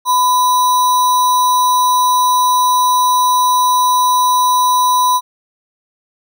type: tone with sample-and-hold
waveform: sine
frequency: 1000 Hz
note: B5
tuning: 21 cents sharp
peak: -9 dBFS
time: 0.05-5.21 s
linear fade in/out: 50 ms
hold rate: 4900 Hz
effects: none